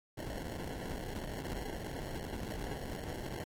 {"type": "noise with sample-and-hold", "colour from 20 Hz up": "pink", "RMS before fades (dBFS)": -41, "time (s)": [0.17, 3.44], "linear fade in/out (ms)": 5, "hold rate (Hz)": 1225, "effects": ["AAC 48 kbps"]}